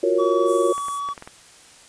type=chord; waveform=sine; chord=Gb major seventh; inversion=third; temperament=equal; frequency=349.2 / 370 / 466.2 / 554.4 Hz; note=F4 / Gb4 / Bb4 / Db5; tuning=0 / 0 / 0 / 0 cents; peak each=-22 dBFS; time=0.03-0.73 s; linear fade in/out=5 ms
type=tone; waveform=triangle; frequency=1136 Hz; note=C#6; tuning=42 cents sharp; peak=-23 dBFS; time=0.18-1.14 s; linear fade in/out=20 ms
type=high-pass noise; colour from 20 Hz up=white; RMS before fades=-33 dBFS; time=0.45-1.01 s; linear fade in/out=50 ms; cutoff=7100 Hz; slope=48 dB/octave
type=clicks; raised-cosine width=0.5 ms; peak=-22 dBFS; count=6; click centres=0.78 / 0.884 / 1.088 / 1.178 / 1.224 / 1.275 s
effects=white hiss -48 dBFS RMS until 1.88 s + resampled to 22050 Hz